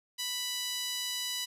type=tone with high-pass filter; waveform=sawtooth; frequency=987.8 Hz; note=B5; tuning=in tune; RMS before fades=-35 dBFS; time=0.18-1.46 s; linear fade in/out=20 ms; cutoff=3500 Hz; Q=1.4; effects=resampled to 32000 Hz